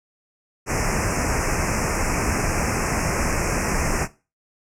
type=band-stop noise; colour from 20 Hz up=pink; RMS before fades=-22 dBFS; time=0.66-4.08 s; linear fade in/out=50 ms; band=2600 to 5200 Hz; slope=96 dB/octave; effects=noise-tail reverb RT60 0.3 s tail -18 dB re dry + low-pass 8000 Hz 12 dB/octave